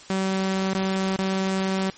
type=tone with dropouts; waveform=sawtooth; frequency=191 Hz; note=G3; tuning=45 cents flat; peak=-18 dBFS; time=0.1-1.9 s; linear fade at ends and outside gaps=2 ms; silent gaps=0.736-0.749 / 1.162-1.188 s; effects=white hiss -46 dBFS RMS until 1.97 s + MP3 32 kbps